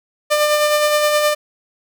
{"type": "tone with tremolo", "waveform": "sawtooth", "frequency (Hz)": 598, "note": "D5", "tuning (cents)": 31, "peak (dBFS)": -8, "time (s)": [0.3, 1.35], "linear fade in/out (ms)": 20, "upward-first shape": "sine", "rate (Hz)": 9.6, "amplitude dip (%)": 35, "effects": []}